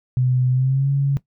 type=tone with pitch glide; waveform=sine; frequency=126.9 to 139.19 Hz; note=B2 to C#3; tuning=+47 to +7 cents; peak=-15 dBFS; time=0.17-1.17 s; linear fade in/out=0 ms; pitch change=+160 cents; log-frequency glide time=0.51-0.9 s; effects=noise-tail reverb RT60 0.1 s tail -17 dB re dry